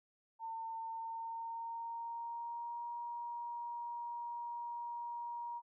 sine tone with pitch glide, 904 to 947.8 Hz, A5 to A#5, +47 to +28 cents, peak -40 dBFS, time 0.39-5.62 s, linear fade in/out 50 ms, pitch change +81 cents, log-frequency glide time 0.87-2.9 s, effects none

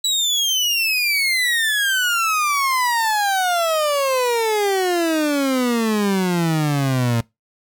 30% pulse exponential sweep, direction down, 3951 to 114.1 Hz, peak -14 dBFS, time 0.04-7.21 s, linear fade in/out 5 ms, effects noise-tail reverb RT60 0.2 s tail -23 dB re dry

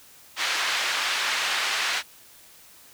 pink band-pass noise, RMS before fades -26 dBFS, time 0.36-2.03 s, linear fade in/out 50 ms, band 1400 to 4500 Hz, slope 12 dB/octave, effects white hiss -51 dBFS RMS until 2.93 s

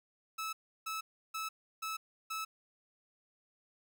sawtooth tone bursts, 1304 Hz, E6, 19 cents flat, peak -33 dBFS, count 5, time 0.38-2.45 s, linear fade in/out 10 ms, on 150 ms, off 330 ms, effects none

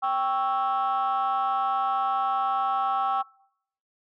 sine chord, C# diminished, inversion second, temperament equal, 784 / 1108.7 / 1318.5 Hz, G5 / C#6 / E6, 0 / 0 / 0 cents, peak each -24 / -27 / -27 dBFS, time 0.02-3.23 s, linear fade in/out 20 ms, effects noise-tail reverb RT60 0.7 s tail -24 dB re dry + tanh soft clip ceiling -18 dBFS

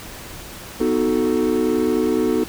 triangle chord, B dominant seventh, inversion none, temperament equal, 246.9 / 311.1 / 370 / 440 Hz, B3 / D#4 / F#4 / A4, 0 / 0 / 0 / 0 cents, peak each -20 dBFS, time 0.8-2.44 s, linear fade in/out 5 ms, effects pink hiss -36 dBFS RMS until 2.48 s

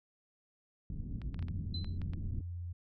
pink low-pass noise, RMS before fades -40 dBFS, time 0.9-2.41 s, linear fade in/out 2 ms, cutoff 230 Hz, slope 24 dB/octave
clicks, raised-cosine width 0.3 ms, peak -35 dBFS, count 8, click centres 1.217 / 1.344 / 1.392 / 1.426 / 1.484 / 1.845 / 2.017 / 2.135 s
sine tone with vibrato, 87.31 Hz, F2, in tune, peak -38 dBFS, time 1.38-2.73 s, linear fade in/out 10 ms, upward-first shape square, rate 17 Hz, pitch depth 9 cents each way
sine tone with exponential decay, 4040 Hz, B7, 39 cents sharp, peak -37 dBFS, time 1.74-1.98 s, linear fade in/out 5 ms, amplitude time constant 52 ms
effects none

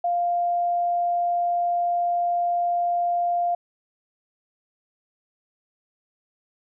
sine tone, 698.5 Hz, F5, in tune, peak -20 dBFS, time 0.04-3.55 s, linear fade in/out 5 ms, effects none

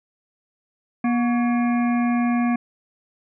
harmonic tone with a mistuned harmonic, 240.1 Hz, B3, 49 cents flat, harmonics 1 / 3 / 5 / 7 / 9 / 10, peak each -18 / -28 / -32 / -35 / -37 / -38 dBFS, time 1.04-2.56 s, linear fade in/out 5 ms, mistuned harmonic 5, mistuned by -110 cents, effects none

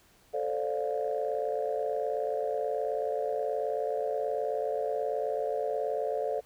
sine chord, D minor seventh, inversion second, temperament just, 440.5 / 528.6 / 587.3 / 704.8 Hz, A4 / C5 / D5 / F5, +2 / +18 / 0 / +16 cents, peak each -32 / -34 / -33 / -35 dBFS, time 0.33-6.41 s, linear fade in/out 20 ms, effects tanh soft clip ceiling -19 dBFS + pink hiss -62 dBFS RMS until 6.45 s

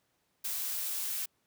blue noise, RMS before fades -35 dBFS, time 0.44-1.26 s, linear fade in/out 10 ms, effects pink hiss -75 dBFS RMS until 1.46 s + high-pass 100 Hz 12 dB/octave

